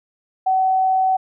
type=tone; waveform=sine; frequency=756 Hz; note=F#5; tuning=37 cents sharp; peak=-14 dBFS; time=0.46-1.17 s; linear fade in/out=10 ms; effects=none